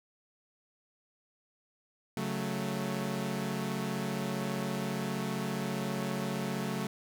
sawtooth chord, F# minor, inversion second, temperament equal, 138.59 / 185 / 220 Hz, C#3 / F#3 / A3, 0 / 0 / 0 cents, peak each -34 / -32 / -32 dBFS, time 2.17-6.87 s, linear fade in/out 2 ms, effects none

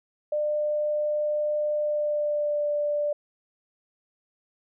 sine tone with pitch glide, 599 to 589 Hz, D5 to D5, +34 to +5 cents, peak -23 dBFS, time 0.32-3.13 s, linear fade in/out 5 ms, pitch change -29 cents, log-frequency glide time 1.73-2.68 s, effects none

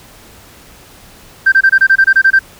sine tone bursts, 1568 Hz, G6, in tune, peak -3 dBFS, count 11, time 1.46-2.392 s, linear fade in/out 10 ms, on 62 ms, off 25 ms, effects tanh soft clip ceiling 0 dBFS + pink hiss -40 dBFS RMS until 2.59 s

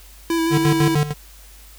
square tone with vibrato, 330 Hz, E4, 2 cents sharp, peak -18 dBFS, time 0.3-0.95 s, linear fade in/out 2 ms, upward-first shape square, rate 6 Hz, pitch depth 16 cents each way
square tone with tremolo, 148.3 Hz, D3, 17 cents sharp, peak -15 dBFS, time 0.5-1.14 s, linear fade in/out 50 ms, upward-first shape square, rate 6.6 Hz, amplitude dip 75%
effects added 50 Hz sine -43 dBFS peak until 1.78 s + white hiss -47 dBFS RMS until 1.78 s

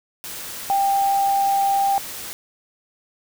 sine tone in noise, 791 Hz, G5, 15 cents sharp, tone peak -16 dBFS, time 0.7-1.98 s, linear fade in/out 0 ms, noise white, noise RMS -33 dBFS, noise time 0.24-2.33 s, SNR +14 dB, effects none

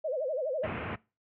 sine tone with vibrato, 566 Hz, C#5, 36 cents sharp, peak -29 dBFS, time 0.04-0.67 s, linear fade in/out 10 ms, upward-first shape sine, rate 12 Hz, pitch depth 220 cents each way
pink low-pass noise, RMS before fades -35 dBFS, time 0.63-0.96 s, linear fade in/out 10 ms, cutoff 2700 Hz, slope 48 dB/octave
effects noise-tail reverb RT60 0.3 s tail -23 dB re dry + high-pass 100 Hz 12 dB/octave

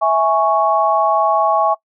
sine chord, C# minor, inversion first, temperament equal with one note detuned, 655.1 / 830.6 / 1108.7 Hz, E5 / G#5 / C#6, -11 / 0 / 0 cents, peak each -16 dBFS, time 0.01-1.75 s, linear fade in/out 20 ms, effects noise-tail reverb RT60 0.1 s tail -22 dB re dry

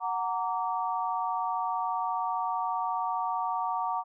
sine chord, Gb augmented, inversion none, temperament just, 740 / 925 / 1156.2 Hz, Gb5 / Bb5 / D6, 0 / -14 / -27 cents, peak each -32 / -31 / -33 dBFS, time 0-4.04 s, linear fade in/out 50 ms, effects none

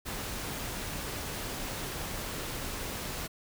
pink noise, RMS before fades -37 dBFS, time 0.05-3.28 s, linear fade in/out 20 ms, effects none

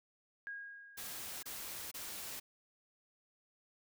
sine tone with exponential decay, 1635 Hz, G#6, 28 cents flat, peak -40 dBFS, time 0.47-1.72 s, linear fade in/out 0 ms, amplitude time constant 270 ms
white noise bursts, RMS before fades -45 dBFS, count 3, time 0.97-2.4 s, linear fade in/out 10 ms, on 460 ms, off 25 ms
effects none

